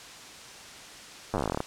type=slowing click train; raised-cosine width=1 ms; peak=-14 dBFS; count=16; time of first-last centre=1.34-1.604 s; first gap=9 ms; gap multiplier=1.09; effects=white hiss -45 dBFS RMS until 1.66 s + low-pass 7000 Hz 12 dB/octave